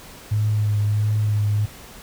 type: tone with vibrato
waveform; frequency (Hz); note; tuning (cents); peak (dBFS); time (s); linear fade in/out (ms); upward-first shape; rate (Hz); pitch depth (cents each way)
sine; 105.4; G#2; +26; -17; 0.31-1.66; 10; triangle; 1.5; 28
effects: pink hiss -42 dBFS RMS until 2.02 s